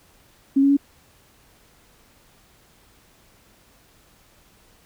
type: tone with pitch steps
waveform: sine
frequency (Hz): 273.2 / 278.2 / 281.7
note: C#4 / C#4 / C#4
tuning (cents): -25 / +6 / +28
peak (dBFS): -13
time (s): 0.56-0.77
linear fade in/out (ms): 10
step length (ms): 70
effects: pink hiss -56 dBFS RMS until 4.85 s